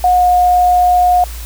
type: tone with pitch glide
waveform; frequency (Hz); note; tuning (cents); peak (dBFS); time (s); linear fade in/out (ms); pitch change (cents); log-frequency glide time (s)
sine; 724 to 719; F#5 to F#5; -38 to -50; -7; 0.04-1.24; 2; -12; 0.14-0.24
effects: added 57 Hz sine -24 dBFS peak until 1.45 s + white hiss -33 dBFS RMS until 1.45 s